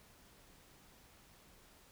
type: silence
effects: pink hiss -63 dBFS RMS until 1.91 s